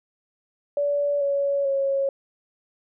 sine tone with pitch steps, 575 / 561.5 / 548.4 Hz, D5 / C#5 / C#5, -37 / +22 / -19 cents, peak -20 dBFS, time 0.77-2.09 s, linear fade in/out 2 ms, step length 440 ms, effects none

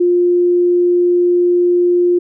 sine tone, 352.8 Hz, F4, 18 cents sharp, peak -9 dBFS, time 0-2.19 s, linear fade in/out 10 ms, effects none

